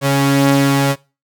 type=tone pair together; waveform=sawtooth; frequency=139.12 / 277.2 Hz; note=C#3 / C#4; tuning=+7 / 0 cents; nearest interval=octave; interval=1193 cents; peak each=-10 dBFS; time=0.01-0.96 s; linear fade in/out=50 ms; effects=noise-tail reverb RT60 0.3 s tail -22 dB re dry